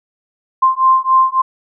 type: beating tone pair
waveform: sine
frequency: 1046.5 / 1050.1 Hz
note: C6 / C6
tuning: 0 / +6 cents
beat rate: 3.6 Hz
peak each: -12 dBFS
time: 0.62-1.42 s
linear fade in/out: 10 ms
effects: none